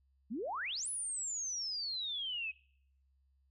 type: exponential two-way sweep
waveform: sine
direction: up then down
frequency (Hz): 195.1 to 10270 to 2509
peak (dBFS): -36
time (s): 0.3-2.52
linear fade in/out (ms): 20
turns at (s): 0.89
effects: noise-tail reverb RT60 0.7 s tail -24 dB re dry + added 67 Hz sine -69 dBFS peak until 3.5 s